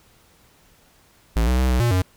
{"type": "tone with pitch steps", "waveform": "square", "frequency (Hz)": [56.2, 62.7, 64.2, 62.6, 119.2, 92.1], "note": ["A1", "B1", "C2", "B1", "A#2", "F#2"], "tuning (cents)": [37, 27, -32, 24, 39, -7], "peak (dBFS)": -17, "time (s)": [1.36, 2.02], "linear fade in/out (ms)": 5, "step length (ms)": 110, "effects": ["pink hiss -56 dBFS RMS until 2.16 s"]}